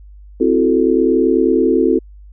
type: chord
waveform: sine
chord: F# half-diminished seventh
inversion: second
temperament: equal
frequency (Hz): 261.6 / 329.6 / 370 / 440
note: C4 / E4 / F#4 / A4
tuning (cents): 0 / 0 / 0 / 0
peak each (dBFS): -16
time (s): 0.4-1.99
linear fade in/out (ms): 10
effects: added 50 Hz sine -36 dBFS peak until 2.32 s